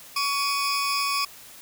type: tone cluster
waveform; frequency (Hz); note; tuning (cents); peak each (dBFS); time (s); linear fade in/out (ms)
40% pulse; 1124 / 2486 / 4968 / 5330; C#6 / D#7 / D#8 / E8; +24 / -2 / -3 / +18; -25 / -29 / -30 / -31; 0.16-1.25; 5
effects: white hiss -46 dBFS RMS until 1.61 s